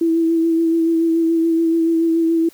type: tone with vibrato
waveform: sine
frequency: 329.6 Hz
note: E4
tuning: in tune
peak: -13 dBFS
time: 0.01-2.49 s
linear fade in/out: 5 ms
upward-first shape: sine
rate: 7 Hz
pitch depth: 22 cents each way
effects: white hiss -49 dBFS RMS until 2.53 s